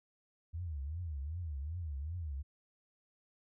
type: tone with vibrato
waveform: sine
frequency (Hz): 77.78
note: D#2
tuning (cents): 0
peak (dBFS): -37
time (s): 0.53-2.43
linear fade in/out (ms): 20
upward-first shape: triangle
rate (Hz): 2.6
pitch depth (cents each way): 280
effects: none